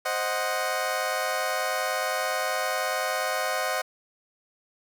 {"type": "chord", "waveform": "20% pulse", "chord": "C diminished", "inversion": "none", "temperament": "equal", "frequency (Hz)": [523.3, 622.3, 740], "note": ["C5", "Eb5", "Gb5"], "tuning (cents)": [0, 0, 0], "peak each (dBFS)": [-26, -25, -25], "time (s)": [0.05, 3.82], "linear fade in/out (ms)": 10, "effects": []}